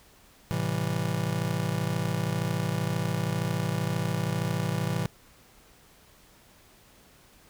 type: chord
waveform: square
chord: A minor seventh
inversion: none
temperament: just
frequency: 110 / 132 / 165 / 198 Hz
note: A2 / C3 / E3 / G3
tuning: 0 / +16 / +2 / +18 cents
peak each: -33 / -33 / -31 / -37 dBFS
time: 0.51-5.06 s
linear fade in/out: 0 ms
effects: pink hiss -57 dBFS RMS until 7.49 s